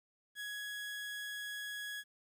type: tone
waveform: 30% pulse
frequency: 1671 Hz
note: G#6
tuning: 10 cents sharp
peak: -38 dBFS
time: 0.35-2.04 s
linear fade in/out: 50 ms
effects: 12-bit